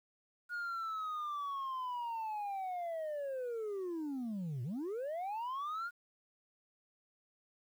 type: linear two-way sweep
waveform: sine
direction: down then up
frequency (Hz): 1446 to 114.3 to 1446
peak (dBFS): -34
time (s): 0.49-5.91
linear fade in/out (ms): 50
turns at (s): 4.63
effects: tanh soft clip ceiling -36 dBFS + 11-bit